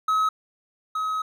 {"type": "tone pair in turn", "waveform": "triangle", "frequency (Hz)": [1280, 1273.8], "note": ["D#6", "D#6"], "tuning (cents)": [49, 40], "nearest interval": "unison", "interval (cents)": 9, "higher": "first", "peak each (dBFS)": [-17, -22], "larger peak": "first", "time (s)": [[0.08, 0.29], [0.95, 1.22]], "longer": "second", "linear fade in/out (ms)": 5, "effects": []}